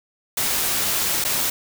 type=noise with dropouts; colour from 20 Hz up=white; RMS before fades=-22 dBFS; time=0.37-1.5 s; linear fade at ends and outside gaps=5 ms; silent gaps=1.241-1.248 s; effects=none